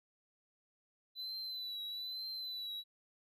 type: tone with vibrato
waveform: triangle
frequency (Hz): 4000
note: B7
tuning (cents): +21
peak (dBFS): -39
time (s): 1.15-2.84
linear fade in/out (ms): 50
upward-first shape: triangle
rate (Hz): 1.1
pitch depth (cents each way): 60
effects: none